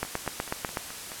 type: two click trains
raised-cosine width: 0.5 ms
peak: -12 / -24 dBFS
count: 7 / 6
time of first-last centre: 0.03-0.772 / 0.05-1.118 s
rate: 8.09 / 4.68 Hz
effects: white hiss -39 dBFS RMS until 1.2 s + low-pass 12000 Hz 12 dB/octave